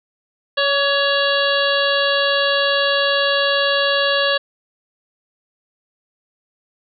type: harmonic tone with a mistuned harmonic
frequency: 560 Hz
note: C#5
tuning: 18 cents sharp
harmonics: 1 / 2 / 3 / 5 / 6 / 7 / 8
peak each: -19 / -24 / -20 / -24 / -24 / -25 / -28 dBFS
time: 0.57-4.38 s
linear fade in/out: 10 ms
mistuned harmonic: 2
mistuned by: +27 cents
effects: none

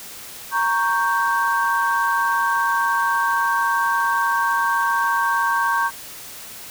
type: chord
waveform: sine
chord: G diminished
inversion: first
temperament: equal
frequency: 932.3 / 1108.7 / 1568 Hz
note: Bb5 / Db6 / G6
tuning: 0 / 0 / 0 cents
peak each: -21 dBFS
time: 0.51-5.91 s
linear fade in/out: 50 ms
effects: tanh soft clip ceiling -7 dBFS + white hiss -37 dBFS RMS until 6.7 s

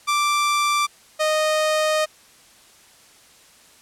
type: tone pair in turn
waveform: sawtooth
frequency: 1174.7 / 619 Hz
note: D6 / D#5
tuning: 0 / -9 cents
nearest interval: major seventh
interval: 1109 cents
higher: first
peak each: -14 dBFS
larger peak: neither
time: 0.07-0.87 / 1.19-2.06 s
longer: second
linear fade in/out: 20 ms
effects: white hiss -51 dBFS RMS until 3.81 s + low-pass 10000 Hz 12 dB/octave

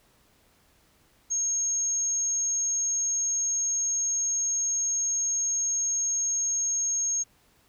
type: tone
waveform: sine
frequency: 6510 Hz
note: G#8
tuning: 36 cents flat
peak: -24 dBFS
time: 1.3-7.24 s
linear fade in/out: 20 ms
effects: pink hiss -63 dBFS RMS until 7.68 s

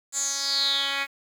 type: tone with band-pass filter sweep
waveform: 10% pulse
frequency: 277.5 Hz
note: C#4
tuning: 2 cents sharp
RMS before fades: -26 dBFS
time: 0.12-1.07 s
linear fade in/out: 50 ms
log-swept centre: 7700 to 2400 Hz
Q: 6.8
effects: 8-bit

